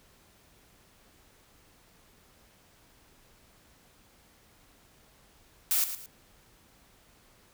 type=noise with echo; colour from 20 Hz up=blue; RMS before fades=-26 dBFS; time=5.71-5.84 s; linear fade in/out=0 ms; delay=110 ms; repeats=2; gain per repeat=-10 dB; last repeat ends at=6.06 s; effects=pink hiss -61 dBFS RMS until 7.53 s